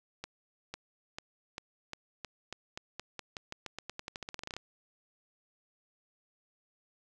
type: accelerating click train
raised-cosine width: 0.2 ms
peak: -22 dBFS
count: 27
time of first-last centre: 0.24-4.566 s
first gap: 500 ms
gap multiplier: 0.89
effects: none